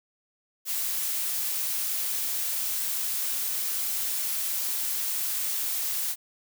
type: noise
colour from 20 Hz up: blue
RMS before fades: -29 dBFS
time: 0.65-6.16 s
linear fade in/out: 50 ms
effects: none